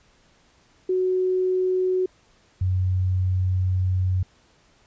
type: tone pair in turn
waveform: sine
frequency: 370 / 92.5 Hz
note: F#4 / F#2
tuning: 0 / 0 cents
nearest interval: 2 octaves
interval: 2400 cents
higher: first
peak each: -19 dBFS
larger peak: neither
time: 0.89-2.06 / 2.61-4.23 s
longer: second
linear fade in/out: 5 ms
effects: pink hiss -59 dBFS RMS until 4.86 s + resampled to 16000 Hz